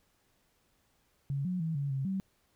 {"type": "tone with pitch steps", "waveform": "sine", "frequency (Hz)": [139.2, 181.8, 161.8, 141.1, 135, 191.9], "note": ["C#3", "F#3", "E3", "C#3", "C#3", "G3"], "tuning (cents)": [8, -30, -32, 31, -45, -37], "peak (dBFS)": -30, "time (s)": [1.3, 2.2], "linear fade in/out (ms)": 0, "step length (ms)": 150, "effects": ["pink hiss -72 dBFS RMS until 2.55 s"]}